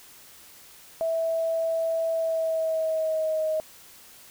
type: tone with pitch glide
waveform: sine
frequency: 655 to 627.2 Hz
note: E5 to D#5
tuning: -11 to +14 cents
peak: -23 dBFS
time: 1.01-3.6 s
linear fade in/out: 0 ms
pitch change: -75 cents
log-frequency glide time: 2.12-3.44 s
effects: white hiss -50 dBFS RMS until 4.3 s